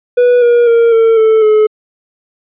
triangle tone with pitch steps, 490 / 477.2 / 464.6 / 452.5 / 440.6 / 429 Hz, B4 / A#4 / A#4 / A4 / A4 / A4, -14 / +41 / -6 / +48 / +2 / -44 cents, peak -3 dBFS, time 0.17-1.67 s, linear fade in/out 10 ms, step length 250 ms, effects resampled to 8000 Hz

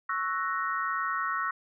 sine chord, F# dominant seventh, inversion second, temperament equal, 1108.7 / 1318.5 / 1480 / 1864.7 Hz, C#6 / E6 / F#6 / A#6, 0 / 0 / 0 / 0 cents, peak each -32 / -32 / -35 / -35 dBFS, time 0.09-1.51 s, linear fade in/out 5 ms, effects none

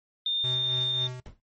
sine tone, 3624 Hz, A#7, 50 cents flat, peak -24 dBFS, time 0.26-1.07 s, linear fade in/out 2 ms
square tone with tremolo, 126.3 Hz, B2, 39 cents sharp, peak -33 dBFS, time 0.44-1.2 s, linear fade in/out 0 ms, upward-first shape sine, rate 3.7 Hz, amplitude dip 50%
brown noise with exponential decay, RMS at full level -34 dBFS, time 1.26-1.4 s, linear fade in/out 0 ms, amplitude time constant 29 ms
effects noise-tail reverb RT60 0.1 s tail -17 dB re dry + MP3 32 kbps

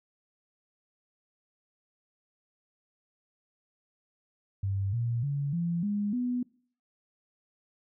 sine tone with pitch steps, 98 / 117.9 / 141.83 / 170.63 / 205.3 / 246.9 Hz, G2 / A#2 / C#3 / F3 / G#3 / B3, 0 / +20 / +40 / -40 / -20 / 0 cents, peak -27 dBFS, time 4.63-6.43 s, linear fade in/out 5 ms, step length 300 ms, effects noise-tail reverb RT60 0.5 s tail -23 dB re dry

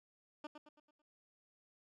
15% pulse tone with echo, 300 Hz, D4, 37 cents sharp, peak -37 dBFS, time 0.44-0.47 s, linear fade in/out 5 ms, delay 110 ms, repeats 5, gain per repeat -7 dB, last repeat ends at 1.02 s, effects low-pass 4000 Hz 12 dB/octave

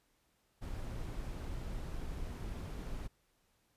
brown noise, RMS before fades -41 dBFS, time 0.61-3.08 s, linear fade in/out 20 ms, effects pink hiss -75 dBFS RMS until 3.76 s + resampled to 32000 Hz

